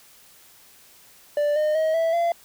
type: tone with pitch steps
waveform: triangle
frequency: 587.3 / 609.8 / 633.1 / 657.3 / 682.5 Hz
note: D5 / D#5 / D#5 / E5 / F5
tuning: 0 / -35 / +30 / -5 / -40 cents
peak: -17 dBFS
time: 1.37-2.32 s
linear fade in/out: 2 ms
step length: 190 ms
effects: white hiss -52 dBFS RMS until 2.44 s